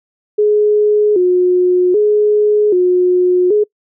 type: tone with vibrato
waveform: sine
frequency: 389.6 Hz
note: G4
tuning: 11 cents flat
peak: -8 dBFS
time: 0.38-3.64 s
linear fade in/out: 10 ms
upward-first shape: square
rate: 0.64 Hz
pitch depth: 130 cents each way
effects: noise-tail reverb RT60 0.1 s tail -25 dB re dry